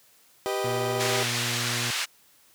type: chord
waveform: 30% pulse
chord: G augmented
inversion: none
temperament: equal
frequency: 392 / 493.9 / 622.3 Hz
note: G4 / B4 / D#5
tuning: 0 / 0 / 0 cents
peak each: -26 / -30 / -29 dBFS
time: 0.46-1.23 s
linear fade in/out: 0 ms
type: tone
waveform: sawtooth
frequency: 120.1 Hz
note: B2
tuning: 48 cents flat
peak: -27 dBFS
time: 0.64-1.91 s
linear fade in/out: 5 ms
type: band-pass noise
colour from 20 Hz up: pink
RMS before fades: -29 dBFS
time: 0.99-2.06 s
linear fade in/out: 20 ms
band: 1600 to 7400 Hz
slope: 12 dB/octave
effects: white hiss -59 dBFS RMS until 2.54 s + high-pass 60 Hz 12 dB/octave